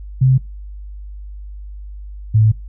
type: tone pair in turn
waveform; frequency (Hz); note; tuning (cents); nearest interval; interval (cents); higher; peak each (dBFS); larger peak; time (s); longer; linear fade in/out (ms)
sine; 130.81 / 108.91; C3 / A2; 0 / -17; minor third; 317; first; -8; neither; 0.21-0.38 / 2.34-2.52; second; 10
effects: noise-tail reverb RT60 0.2 s tail -24 dB re dry + added 50 Hz sine -29 dBFS peak until 2.68 s